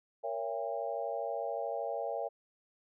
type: chord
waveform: sine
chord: A# diminished seventh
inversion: none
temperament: just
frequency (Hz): 466.2 / 559.4 / 671.3 / 805.5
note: A#4 / C#5 / E5 / G5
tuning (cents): 0 / +16 / +31 / +47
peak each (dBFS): -40 / -38 / -38 / -40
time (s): 0.23-2.29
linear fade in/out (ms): 20
effects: none